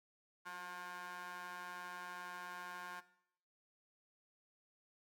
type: ring-modulated tone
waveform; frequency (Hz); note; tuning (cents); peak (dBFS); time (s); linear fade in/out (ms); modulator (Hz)
25% pulse; 177.7; F3; +30; -39; 0.45-3.01; 20; 1250
effects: noise-tail reverb RT60 0.7 s tail -17 dB re dry + high-pass 60 Hz 12 dB/octave